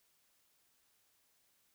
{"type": "silence", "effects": ["white hiss -74 dBFS RMS until 1.74 s"]}